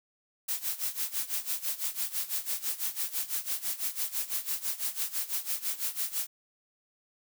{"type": "noise with tremolo", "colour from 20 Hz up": "blue", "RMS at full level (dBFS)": -30, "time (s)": [0.48, 6.27], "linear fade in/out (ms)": 10, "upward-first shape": "sine", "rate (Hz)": 6, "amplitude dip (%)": 85, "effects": []}